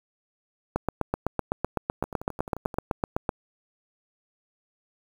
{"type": "two click trains", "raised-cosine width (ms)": 1, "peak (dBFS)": [-10, -22], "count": [21, 9], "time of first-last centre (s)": [[0.76, 3.292], [2.04, 2.742]], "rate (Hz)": [7.9, 11.4], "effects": ["7-bit"]}